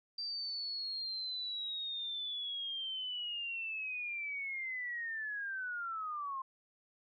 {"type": "linear sweep", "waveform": "sine", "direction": "down", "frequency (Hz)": [4699, 1046.5], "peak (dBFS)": -37, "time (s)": [0.18, 6.42], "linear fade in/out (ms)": 5, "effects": []}